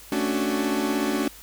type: chord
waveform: 40% pulse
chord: D major seventh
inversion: second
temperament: equal with one note detuned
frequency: 220 / 277.2 / 293.7 / 371.7 Hz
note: A3 / C#4 / D4 / F#4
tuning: 0 / 0 / 0 / +8 cents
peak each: -28 / -27 / -27 / -28 dBFS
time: 0.12-1.28 s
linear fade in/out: 2 ms
effects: added 50 Hz sine -51 dBFS peak until 1.42 s + white hiss -46 dBFS RMS until 1.42 s